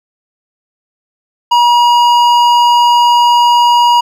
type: tone with hard clipping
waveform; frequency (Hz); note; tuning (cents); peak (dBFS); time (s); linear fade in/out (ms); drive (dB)
triangle; 958; A#5; +47; -7; 1.51-4.01; 10; 14
effects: none